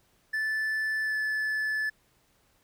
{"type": "tone with pitch glide", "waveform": "triangle", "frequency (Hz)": [1751, 1734.9], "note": ["A6", "A6"], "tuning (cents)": [-9, -25], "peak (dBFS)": -25, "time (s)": [0.33, 1.9], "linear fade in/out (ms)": 10, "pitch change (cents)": -16, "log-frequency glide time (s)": [1.03, 1.16], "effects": ["pink hiss -67 dBFS RMS until 2.63 s"]}